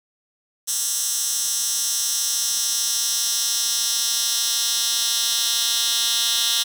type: tone with high-pass filter sweep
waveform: 10% pulse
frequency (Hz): 233.1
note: A#3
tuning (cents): 0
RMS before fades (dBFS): -22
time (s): 0.67-6.64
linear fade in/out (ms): 20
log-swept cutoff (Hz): 6800 to 3900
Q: 1.9
effects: none